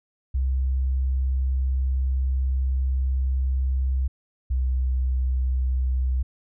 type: tone pair in turn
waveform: sine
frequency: 65.41 / 63.99 Hz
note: C2 / C2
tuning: 0 / -38 cents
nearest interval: unison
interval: 38 cents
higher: first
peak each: -20 dBFS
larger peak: neither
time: 0.34-4.08 / 4.5-6.23 s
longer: first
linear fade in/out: 10 ms
effects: none